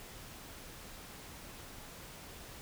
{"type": "silence", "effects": ["pink hiss -50 dBFS RMS until 2.61 s"]}